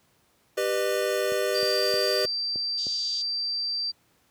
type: chord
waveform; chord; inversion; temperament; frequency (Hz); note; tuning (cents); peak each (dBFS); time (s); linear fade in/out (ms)
square; G augmented; none; equal with one note detuned; 392 / 493.9 / 606.3; G4 / B4 / D#5; 0 / 0 / -45; -29; 0.57-2.26; 10
type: click train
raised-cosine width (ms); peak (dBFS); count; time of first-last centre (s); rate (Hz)
2; -26; 6; 1.32-2.868; 3.23
type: tone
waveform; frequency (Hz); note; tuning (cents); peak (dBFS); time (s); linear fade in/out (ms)
sine; 4687; D8; -4; -26; 1.54-3.92; 20
type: band-pass noise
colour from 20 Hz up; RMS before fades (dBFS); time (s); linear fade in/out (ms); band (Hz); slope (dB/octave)
white; -39; 2.77-3.23; 20; 3500 to 6400; 48
effects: pink hiss -65 dBFS RMS until 4.3 s + high-pass 80 Hz 12 dB/octave